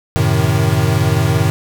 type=chord; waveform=square; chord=F# diminished seventh; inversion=none; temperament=equal; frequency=92.5 / 110 / 130.81 / 155.56 Hz; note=F#2 / A2 / C3 / Eb3; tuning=0 / 0 / 0 / 0 cents; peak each=-19 / -17 / -19 / -18 dBFS; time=0.16-1.5 s; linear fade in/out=0 ms; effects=none